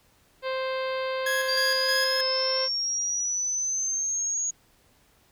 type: harmonic tone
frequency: 523.3 Hz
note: C5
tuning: in tune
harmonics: 1 / 2 / 3 / 4 / 5 / 6 / 7 / 8 / 9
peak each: -28 / -34 / -38 / -40 / -42 / -44 / -45 / -46 / -47 dBFS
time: 0.42-2.69 s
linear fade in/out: 50 ms
type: tone with tremolo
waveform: 40% pulse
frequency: 1661.2 Hz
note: G#6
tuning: in tune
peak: -24 dBFS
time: 1.26-2.21 s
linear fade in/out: 5 ms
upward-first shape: square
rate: 3.2 Hz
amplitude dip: 50%
type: linear sweep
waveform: sine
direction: up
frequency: 4699 to 6700 Hz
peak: -25 dBFS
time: 1.48-4.51 s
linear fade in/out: 10 ms
effects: pink hiss -62 dBFS RMS until 5.31 s